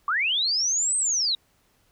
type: linear two-way sweep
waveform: sine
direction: up then down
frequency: 1100 to 8372 to 3726 Hz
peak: -21 dBFS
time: 0.08-1.35 s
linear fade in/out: 2 ms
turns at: 0.97 s
effects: pink hiss -65 dBFS RMS until 1.91 s